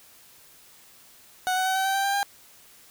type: tone with pitch steps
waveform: 30% pulse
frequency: 740 / 748.6 / 757.3 / 766.1 / 775 / 784 / 793.1 / 802.3 Hz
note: F#5 / F#5 / F#5 / G5 / G5 / G5 / G5 / G5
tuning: 0 / +20 / +40 / -40 / -20 / 0 / +20 / +40 cents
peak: -20 dBFS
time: 1.47-2.23 s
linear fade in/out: 0 ms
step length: 95 ms
effects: white hiss -53 dBFS RMS until 2.9 s